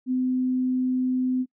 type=tone; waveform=sine; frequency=255.2 Hz; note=C4; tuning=43 cents flat; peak=-21 dBFS; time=0.06-1.46 s; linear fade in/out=50 ms; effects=noise-tail reverb RT60 0.1 s tail -24 dB re dry